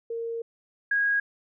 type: tone pair in turn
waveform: sine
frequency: 461.1 / 1643.2 Hz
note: A#4 / G#6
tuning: -19 / -19 cents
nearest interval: octave + minor seventh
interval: 2200 cents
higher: second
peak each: -29 / -21 dBFS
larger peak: second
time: 0.1-0.42 / 0.91-1.2 s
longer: first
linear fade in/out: 5 ms
effects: none